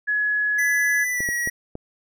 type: tone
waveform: sine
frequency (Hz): 1690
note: G#6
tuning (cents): +30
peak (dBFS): -19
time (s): 0.07-1.05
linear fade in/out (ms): 20
type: tone with pitch glide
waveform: square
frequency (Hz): 1989 to 1914.6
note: B6 to A#6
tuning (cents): +12 to +46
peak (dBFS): -23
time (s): 0.58-1.5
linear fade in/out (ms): 10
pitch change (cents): -66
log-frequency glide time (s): 1.12-1.29
type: clicks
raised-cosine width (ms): 2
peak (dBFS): -19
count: 4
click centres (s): 1.205 / 1.289 / 1.474 / 1.754
effects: none